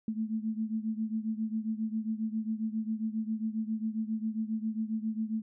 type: beating tone pair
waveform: sine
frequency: 217.6 / 225 Hz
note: A3 / A3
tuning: -19 / +39 cents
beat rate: 7.4 Hz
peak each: -32 / -35 dBFS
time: 0.08-5.42 s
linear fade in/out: 2 ms
effects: none